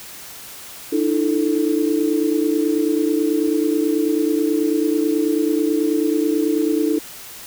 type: chord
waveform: sine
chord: D suspended second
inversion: none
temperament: equal with one note detuned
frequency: 300.4 / 329.6 / 440 Hz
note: D4 / E4 / A4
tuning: +39 / 0 / 0 cents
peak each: -19 / -20 / -22 dBFS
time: 0.92-6.99 s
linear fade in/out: 10 ms
effects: white hiss -37 dBFS RMS until 7.46 s